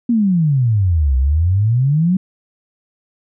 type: exponential two-way sweep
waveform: sine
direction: down then up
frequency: 244.7 to 63 to 192 Hz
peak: -11 dBFS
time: 0.09-2.17 s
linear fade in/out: 5 ms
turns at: 1.17 s
effects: none